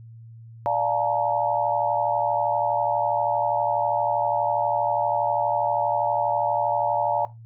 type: chord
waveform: sine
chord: Bb major seventh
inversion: first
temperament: equal with one note detuned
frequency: 587.3 / 698.5 / 859.9 / 932.3 Hz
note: D5 / F5 / A5 / Bb5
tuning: 0 / 0 / -40 / 0 cents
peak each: -26 dBFS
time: 0.66-7.25 s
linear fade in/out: 0 ms
effects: noise-tail reverb RT60 0.2 s tail -17 dB re dry + added 114 Hz sine -41 dBFS peak until 7.45 s